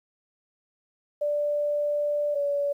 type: tone pair in turn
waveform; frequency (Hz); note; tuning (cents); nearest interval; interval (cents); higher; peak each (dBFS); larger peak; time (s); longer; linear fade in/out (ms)
sine; 587.3 / 571.2; D5 / D5; 0 / -48; unison; 48; first; -23; neither; 1.21-2.35 / 2.35-2.73; first; 10
effects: 10-bit